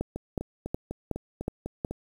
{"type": "two click trains", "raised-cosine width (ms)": 2, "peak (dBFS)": [-20, -15], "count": [8, 6], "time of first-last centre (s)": [[0.16, 1.91], [0.01, 1.848]], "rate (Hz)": [4, 2.72], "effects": ["8-bit"]}